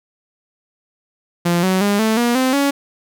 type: tone with pitch steps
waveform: sawtooth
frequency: 172.8 / 187.35 / 203.1 / 220.2 / 238.8 / 258.9 / 280.7 Hz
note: F3 / F#3 / G#3 / A3 / A#3 / C4 / C#4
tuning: -18 / +22 / -38 / +2 / +42 / -18 / +22 cents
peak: -10 dBFS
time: 1.45-2.71 s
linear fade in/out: 10 ms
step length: 180 ms
effects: none